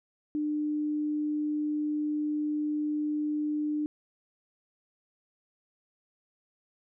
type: tone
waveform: sine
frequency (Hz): 300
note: D4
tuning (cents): +37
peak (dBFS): -27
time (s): 0.35-3.86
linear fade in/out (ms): 0
effects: none